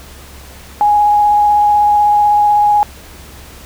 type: tone with vibrato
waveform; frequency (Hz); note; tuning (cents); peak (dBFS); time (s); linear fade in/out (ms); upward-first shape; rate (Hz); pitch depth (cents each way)
sine; 830.6; G#5; 0; -7; 0.81-2.83; 0; triangle; 16; 13
effects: added 69 Hz sine -37 dBFS peak until 3.65 s + pink hiss -37 dBFS RMS until 3.65 s